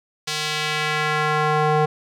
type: tone with band-pass filter sweep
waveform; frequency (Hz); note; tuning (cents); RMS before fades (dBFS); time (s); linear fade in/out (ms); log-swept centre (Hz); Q
square; 152.7; D#3; -32; -21; 0.27-1.86; 10; 4600 to 680; 1.1
effects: none